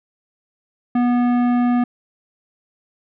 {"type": "tone with tanh clipping", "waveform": "triangle", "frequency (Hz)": 243.8, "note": "B3", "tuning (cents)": -22, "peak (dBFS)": -16, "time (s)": [0.95, 1.84], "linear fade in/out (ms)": 5, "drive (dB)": 18, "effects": []}